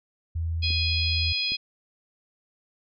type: tone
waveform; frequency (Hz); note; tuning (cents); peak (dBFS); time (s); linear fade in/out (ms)
sine; 82.41; E2; 0; -25; 0.35-1.33; 10
type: harmonic tone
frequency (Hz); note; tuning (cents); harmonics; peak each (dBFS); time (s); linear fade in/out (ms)
830.6; G#5; 0; 3 / 4 / 5 / 6; -30 / -30 / -30 / -30; 0.62-1.57; 20
type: clicks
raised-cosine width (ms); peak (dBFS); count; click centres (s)
3; -28; 2; 0.705 / 1.52
effects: none